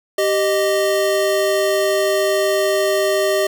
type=tone pair together; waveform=square; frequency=389.6 / 618.1 Hz; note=G4 / D#5; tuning=-11 / -12 cents; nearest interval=minor sixth; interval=799 cents; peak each=-19 / -18 dBFS; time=0.18-3.47 s; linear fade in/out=5 ms; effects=none